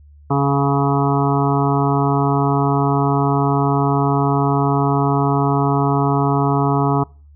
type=harmonic tone; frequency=140 Hz; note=C#3; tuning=18 cents sharp; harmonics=1 / 2 / 3 / 5 / 6 / 7 / 8 / 9; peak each=-17 / -20 / -22 / -24 / -25 / -25 / -26 / -27 dBFS; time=0.3-7.04 s; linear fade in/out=10 ms; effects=noise-tail reverb RT60 0.4 s tail -25 dB re dry + added 73 Hz sine -42 dBFS peak until 7.35 s